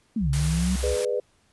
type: exponential two-way sweep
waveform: sine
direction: down then up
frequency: 240 to 135.8 to 192.2 Hz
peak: -22 dBFS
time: 0.16-0.76 s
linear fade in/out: 5 ms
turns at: 0.3 s
type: tone with vibrato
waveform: sine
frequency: 65.41 Hz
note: C2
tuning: in tune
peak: -25 dBFS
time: 0.2-0.97 s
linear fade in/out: 50 ms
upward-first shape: square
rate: 4.8 Hz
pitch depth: 24 cents each way
type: noise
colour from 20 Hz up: white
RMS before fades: -33 dBFS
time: 0.33-1.05 s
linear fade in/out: 2 ms
type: chord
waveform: sine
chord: G# diminished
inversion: none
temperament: equal with one note detuned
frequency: 415.3 / 493.9 / 599 Hz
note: G#4 / B4 / D5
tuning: 0 / 0 / +34 cents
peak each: -28 / -25 / -31 dBFS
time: 0.83-1.2 s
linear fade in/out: 5 ms
effects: pink hiss -64 dBFS RMS until 1.52 s + resampled to 24000 Hz